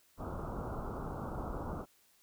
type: low-pass noise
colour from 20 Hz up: pink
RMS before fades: -40 dBFS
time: 0.17-1.86 s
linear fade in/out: 50 ms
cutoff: 1400 Hz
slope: 96 dB/octave
effects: white hiss -68 dBFS RMS until 2.22 s